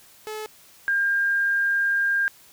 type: tone pair in turn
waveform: sawtooth / sine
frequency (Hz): 430.5 / 1604.4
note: A4 / G6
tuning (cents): -38 / +40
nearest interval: octave + major seventh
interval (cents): 2278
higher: second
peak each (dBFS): -27 / -19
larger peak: second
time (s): 0.27-0.46 / 0.88-2.28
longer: second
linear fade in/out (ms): 0
effects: white hiss -52 dBFS RMS until 2.52 s